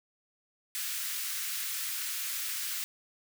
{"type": "high-pass noise", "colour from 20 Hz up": "white", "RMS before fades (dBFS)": -35, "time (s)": [0.75, 2.84], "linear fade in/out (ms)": 0, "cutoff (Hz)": 1400, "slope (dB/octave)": 24, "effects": []}